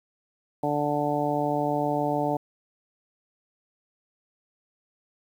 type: harmonic tone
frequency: 146.83 Hz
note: D3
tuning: in tune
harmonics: 1 / 2 / 3 / 4 / 5 / 6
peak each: -33 / -29 / -32 / -29 / -29 / -31 dBFS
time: 0.63-2.37 s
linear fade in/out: 5 ms
effects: 9-bit